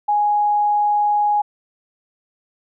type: tone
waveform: sine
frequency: 830.6 Hz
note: G#5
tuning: in tune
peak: -14 dBFS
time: 0.08-1.42 s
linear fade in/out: 10 ms
effects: none